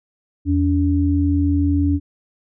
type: tone pair together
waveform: sine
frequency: 83.89 / 285.3 Hz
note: E2 / C#4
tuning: +31 / +50 cents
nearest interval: octave + major sixth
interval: 2119 cents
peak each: -17 dBFS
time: 0.45-2 s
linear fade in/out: 50 ms
effects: none